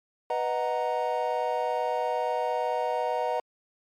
triangle chord, B major seventh, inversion none, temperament equal, 493.9 / 622.3 / 740 / 932.3 Hz, B4 / D#5 / F#5 / A#5, 0 / 0 / 0 / 0 cents, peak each -29 dBFS, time 0.3-3.4 s, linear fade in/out 2 ms, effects MP3 64 kbps

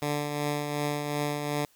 10% pulse tone with tremolo, 146.83 Hz, D3, in tune, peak -18 dBFS, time 0.02-1.65 s, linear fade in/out 2 ms, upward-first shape triangle, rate 2.7 Hz, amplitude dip 45%, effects white hiss -63 dBFS RMS until 1.75 s

